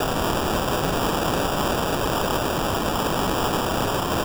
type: noise with sample-and-hold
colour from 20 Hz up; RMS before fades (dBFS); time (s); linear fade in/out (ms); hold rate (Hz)
blue; -23; 0-4.24; 5; 2100
effects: none